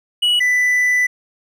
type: tone pair in turn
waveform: triangle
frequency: 2930 / 1988 Hz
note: F#7 / B6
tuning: -18 / +11 cents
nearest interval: perfect fifth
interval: 671 cents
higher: first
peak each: -11 dBFS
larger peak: neither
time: 0.22-0.4 / 0.4-1.07 s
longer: second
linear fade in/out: 10 ms
effects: none